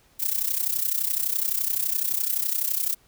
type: noise with amplitude modulation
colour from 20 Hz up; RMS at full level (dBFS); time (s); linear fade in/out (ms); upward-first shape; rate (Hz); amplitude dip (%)
violet; -22; 0.19-2.95; 20; sine; 31.8; 80
effects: pink hiss -60 dBFS RMS until 3.07 s